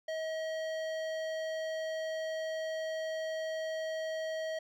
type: tone with hard clipping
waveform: triangle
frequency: 637 Hz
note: D#5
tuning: 41 cents sharp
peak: -36 dBFS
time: 0.08-4.59 s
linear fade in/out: 5 ms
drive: 18 dB
effects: none

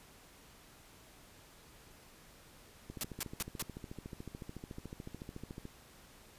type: click train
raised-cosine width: 3 ms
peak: -31 dBFS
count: 39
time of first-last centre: 2.9-5.654 s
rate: 13.8 Hz
type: noise bursts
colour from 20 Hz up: white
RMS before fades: -36 dBFS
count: 4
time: 3.01-3.62 s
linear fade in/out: 0 ms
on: 25 ms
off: 170 ms
effects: pink hiss -59 dBFS RMS until 6.38 s + resampled to 32000 Hz

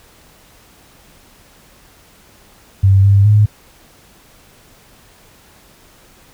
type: tone with pitch steps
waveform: sine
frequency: 97.1 / 99.5 / 105.1 Hz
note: G2 / G2 / G#2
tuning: -16 / +26 / +21 cents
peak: -6 dBFS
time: 2.83-3.46 s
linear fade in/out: 10 ms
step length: 210 ms
effects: pink hiss -47 dBFS RMS until 6.33 s

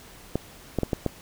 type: clicks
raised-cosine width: 2 ms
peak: -10 dBFS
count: 5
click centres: 0.356 / 0.787 / 0.833 / 0.932 / 1.063 s
effects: pink hiss -48 dBFS RMS until 1.21 s

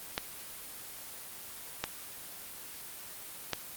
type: clicks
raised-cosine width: 0.2 ms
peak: -12 dBFS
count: 3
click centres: 0.179 / 1.84 / 3.533 s
effects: white hiss -45 dBFS RMS until 3.76 s + Opus 24 kbps

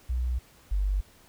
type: tone pair in turn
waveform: sine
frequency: 61.74 / 48.82 Hz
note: B1 / G1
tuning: 0 / -6 cents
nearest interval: major third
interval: 406 cents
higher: first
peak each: -25 / -23 dBFS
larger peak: second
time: 0.09-0.39 / 0.71-1.01 s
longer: neither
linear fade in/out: 10 ms
effects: pink hiss -57 dBFS RMS until 1.28 s

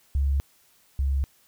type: tone pair in turn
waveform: sine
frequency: 69.3 / 68.35 Hz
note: C#2 / C#2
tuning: 0 / -24 cents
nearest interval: unison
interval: 24 cents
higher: first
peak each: -20 / -21 dBFS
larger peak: first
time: 0.15-0.4 / 0.99-1.24 s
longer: neither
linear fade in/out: 0 ms
effects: white hiss -61 dBFS RMS until 1.47 s

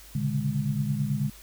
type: tone cluster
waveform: sine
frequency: 116.8 / 136.6 / 145.8 / 206.7 Hz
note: A#2 / C#3 / D3 / G#3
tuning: +4 / -25 / -12 / -8 cents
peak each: -35 / -30 / -28 / -30 dBFS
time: 0.15-1.3 s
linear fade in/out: 5 ms
effects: added 50 Hz sine -50 dBFS peak until 1.42 s + white hiss -50 dBFS RMS until 1.42 s

